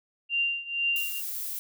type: tone with tremolo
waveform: sine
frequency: 2780 Hz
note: F7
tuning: 9 cents flat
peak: -22 dBFS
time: 0.29-1.22 s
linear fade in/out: 50 ms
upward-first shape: triangle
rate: 2.1 Hz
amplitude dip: 90%
type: noise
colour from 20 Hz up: violet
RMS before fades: -34 dBFS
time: 0.96-1.59 s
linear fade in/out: 0 ms
effects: none